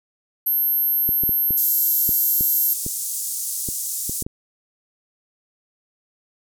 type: tone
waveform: sine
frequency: 12750 Hz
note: G9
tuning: 28 cents sharp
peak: -17 dBFS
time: 0.46-2.74 s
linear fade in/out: 10 ms
type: clicks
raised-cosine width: 3 ms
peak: -17 dBFS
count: 11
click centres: 1.091 / 1.236 / 1.293 / 1.507 / 2.092 / 2.409 / 2.864 / 3.688 / 4.095 / 4.223 / 4.265 s
type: band-pass noise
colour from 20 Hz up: pink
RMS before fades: -27 dBFS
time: 1.57-4.23 s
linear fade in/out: 5 ms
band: 6900 to 15000 Hz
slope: 24 dB/octave
effects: none